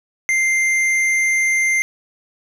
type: tone with hard clipping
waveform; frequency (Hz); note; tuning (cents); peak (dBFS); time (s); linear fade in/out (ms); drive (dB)
triangle; 2093; C7; 0; -16; 0.29-1.82; 0; 12
effects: none